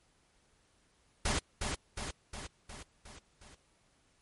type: noise with echo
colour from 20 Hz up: pink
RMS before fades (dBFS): -31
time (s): 1.25-1.39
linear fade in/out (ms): 5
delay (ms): 360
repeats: 6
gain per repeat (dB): -4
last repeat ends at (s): 3.55
effects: pink hiss -70 dBFS RMS until 4.21 s + MP3 48 kbps